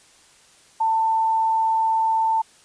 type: tone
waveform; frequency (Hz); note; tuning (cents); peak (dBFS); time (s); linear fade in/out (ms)
sine; 892; A5; +23; -17; 0.8-2.42; 10
effects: white hiss -53 dBFS RMS until 2.64 s + resampled to 22050 Hz